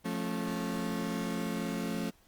35% pulse chord, F augmented, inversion none, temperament just, 174.61 / 218.3 / 272.8 Hz, F3 / A3 / C#4, 0 / -13 / -28 cents, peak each -35 / -34 / -36 dBFS, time 0.04-2.11 s, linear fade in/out 20 ms, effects pink hiss -65 dBFS RMS until 2.27 s + Opus 24 kbps

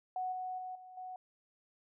sine tone with level steps, 740 Hz, F#5, in tune, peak -34 / -37 / -40 / -50 / -42 dBFS, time 0.16-1.16 s, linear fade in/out 2 ms, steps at 0.32 / 0.58 / 0.75 / 0.97 s, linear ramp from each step 5 ms, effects none

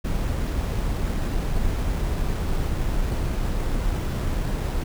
brown noise with sample-and-hold, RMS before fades -24 dBFS, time 0.04-4.84 s, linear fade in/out 10 ms, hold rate 8820 Hz, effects none

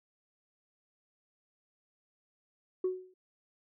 sine tone with exponential decay, 370 Hz, F#4, in tune, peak -24 dBFS, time 2.84-3.14 s, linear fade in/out 5 ms, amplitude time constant 65 ms, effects tanh soft clip ceiling -24 dBFS

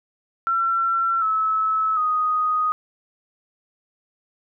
sine tone with pitch steps, 1353 / 1298.6 / 1246.5 Hz, E6 / E6 / D#6, +45 / -26 / +3 cents, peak -18 dBFS, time 0.47-2.72 s, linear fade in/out 0 ms, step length 750 ms, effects none

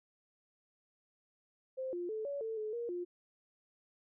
sine tone with pitch steps, 522 / 351.2 / 435.6 / 566 / 446.1 / 429.7 / 472 / 353.2 Hz, C5 / F4 / A4 / C#5 / A4 / A4 / A#4 / F4, -4 / +10 / -17 / +36 / +24 / -41 / +22 / +20 cents, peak -36 dBFS, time 1.77-3.05 s, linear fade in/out 20 ms, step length 160 ms, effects none

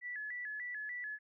sine tone with vibrato, 1831 Hz, A#6, 32 cents flat, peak -39 dBFS, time 0.01-1.19 s, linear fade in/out 50 ms, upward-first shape square, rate 3.4 Hz, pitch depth 120 cents each way, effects none

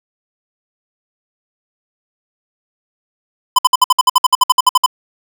square tone bursts, 1012 Hz, B5, 42 cents sharp, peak -6 dBFS, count 16, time 3.56-4.862 s, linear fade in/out 5 ms, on 27 ms, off 58 ms, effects none

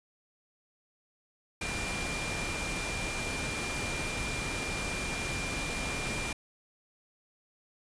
sine tone in noise, 2389 Hz, D7, 29 cents sharp, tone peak -37 dBFS, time 1.61-6.33 s, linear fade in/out 5 ms, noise pink, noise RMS -35 dBFS, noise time 1.61-6.33 s, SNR -5 dB, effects resampled to 22050 Hz

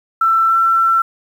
sine tone with pitch glide, 1336 to 1345.3 Hz, E6 to E6, +23 to +35 cents, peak -10 dBFS, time 0.21-1.02 s, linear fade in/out 5 ms, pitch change +12 cents, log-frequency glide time 0.48-0.55 s, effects 7-bit

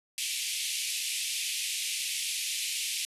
pink band-pass noise, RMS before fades -33 dBFS, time 0.18-3.05 s, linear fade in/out 0 ms, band 2300 to 12000 Hz, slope 48 dB/octave, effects resampled to 32000 Hz

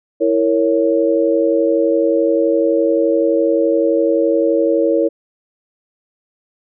sine chord, A# diminished, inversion second, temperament equal with one note detuned, 329.6 / 462.7 / 554.4 Hz, E4 / A#4 / C#5, 0 / -13 / 0 cents, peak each -16 dBFS, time 0.2-5.09 s, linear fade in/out 20 ms, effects none

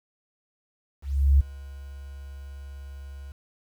sine tone with ADSR envelope, 69.3 Hz, C#2, in tune, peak -13 dBFS, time 1.02-3.32 s, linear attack 380 ms, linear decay 12 ms, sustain -24 dB, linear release 3 ms, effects 9-bit

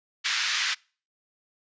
pink band-pass noise, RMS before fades -27 dBFS, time 0.24-0.75 s, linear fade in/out 20 ms, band 1500 to 6000 Hz, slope 24 dB/octave, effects noise-tail reverb RT60 0.4 s tail -26 dB re dry + resampled to 16000 Hz

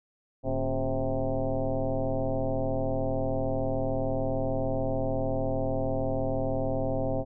sine tone with frequency modulation, 274.2 Hz, C#4, 19 cents flat, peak -25 dBFS, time 0.43-7.25 s, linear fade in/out 50 ms, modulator 127 Hz, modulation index 3.4, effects none

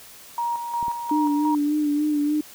sine tone with tremolo, 944 Hz, A#5, 22 cents sharp, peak -22 dBFS, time 0.38-1.55 s, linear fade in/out 2 ms, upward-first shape square, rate 2.8 Hz, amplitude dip 50%
clicks, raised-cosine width 3 ms, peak -26 dBFS, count 2, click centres 0.828 / 0.882 s
sine tone with vibrato, 296.9 Hz, D4, 19 cents sharp, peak -19 dBFS, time 1.11-2.41 s, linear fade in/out 5 ms, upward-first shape sine, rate 3.4 Hz, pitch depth 35 cents each way
effects white hiss -45 dBFS RMS until 2.54 s

